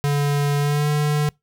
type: tone with pitch glide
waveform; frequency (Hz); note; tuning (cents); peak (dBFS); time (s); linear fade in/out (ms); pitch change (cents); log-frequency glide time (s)
square; 143.9 to 148.63; D3 to D3; -35 to +21; -18; 0.04-1.29; 0; +56; 0.59-0.88
effects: noise-tail reverb RT60 0.2 s tail -26 dB re dry